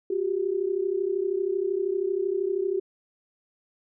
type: tone pair together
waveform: sine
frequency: 363.1 / 395.9 Hz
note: F#4 / G4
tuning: -33 / +17 cents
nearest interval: minor second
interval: 150 cents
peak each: -27 / -26 dBFS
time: 0.1-2.8 s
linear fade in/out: 5 ms
effects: none